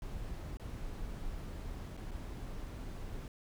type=noise with dropouts; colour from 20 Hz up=brown; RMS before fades=-42 dBFS; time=0.02-3.28 s; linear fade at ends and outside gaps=1 ms; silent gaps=0.571-0.597 / 1.968-1.974 / 2.11-2.115 s; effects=none